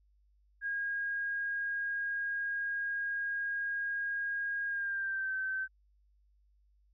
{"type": "tone with pitch glide", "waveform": "sine", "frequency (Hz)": [1631, 1543], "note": ["G#6", "G6"], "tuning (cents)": [-32, -28], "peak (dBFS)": -32, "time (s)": [0.61, 5.68], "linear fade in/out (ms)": 50, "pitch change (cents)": -96, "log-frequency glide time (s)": [4.67, 5.34], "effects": ["added 50 Hz sine -65 dBFS peak until 6.93 s"]}